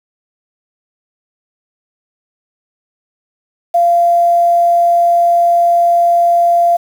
sine tone with quantisation, 690 Hz, F5, 21 cents flat, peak -7 dBFS, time 3.74-6.77 s, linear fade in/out 10 ms, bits 6, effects none

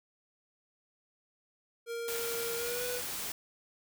square tone with pitch glide, 466.2 to 492.8 Hz, A#4 to B4, 0 to -4 cents, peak -36 dBFS, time 1.86-3.02 s, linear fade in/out 50 ms, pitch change +96 cents, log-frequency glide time 2.55-2.84 s
white noise, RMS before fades -38 dBFS, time 2.08-3.32 s, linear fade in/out 2 ms
effects none

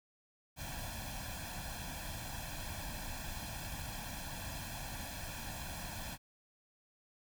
pink noise with comb filter, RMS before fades -43 dBFS, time 0.56-6.18 s, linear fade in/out 50 ms, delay 1.2 ms, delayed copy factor +0.8, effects none

